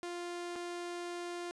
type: tone with dropouts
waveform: sawtooth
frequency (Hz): 349.2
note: F4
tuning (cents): 0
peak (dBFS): -35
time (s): 0.03-1.51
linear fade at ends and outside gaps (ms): 0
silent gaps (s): 0.556-0.561
effects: resampled to 22050 Hz